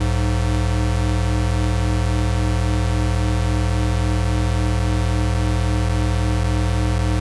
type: tone pair together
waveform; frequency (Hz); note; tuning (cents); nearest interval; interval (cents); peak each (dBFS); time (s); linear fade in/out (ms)
square; 61.19 / 103.2; B1 / G#2; -15 / -10; major sixth; 905; -20 / -20; 0-7.2; 10
effects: resampled to 24000 Hz